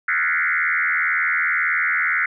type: tone with frequency modulation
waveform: sine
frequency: 1760 Hz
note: A6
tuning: in tune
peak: -17 dBFS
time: 0.08-2.26 s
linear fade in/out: 5 ms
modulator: 81.9 Hz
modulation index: 4.9
effects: none